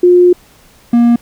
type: tone pair in turn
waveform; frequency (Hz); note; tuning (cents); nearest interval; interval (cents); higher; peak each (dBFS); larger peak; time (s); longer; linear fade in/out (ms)
sine / triangle; 356.4 / 236.8; F4 / A#3; +35 / +27; perfect fifth; 708; first; -3; neither; 0.03-0.33 / 0.93-1.16; first; 5
effects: pink hiss -45 dBFS RMS until 1.21 s